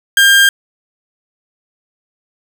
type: tone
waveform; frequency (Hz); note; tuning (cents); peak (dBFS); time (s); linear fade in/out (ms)
30% pulse; 1600; G6; +35; -3; 0.17-0.49; 2
effects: none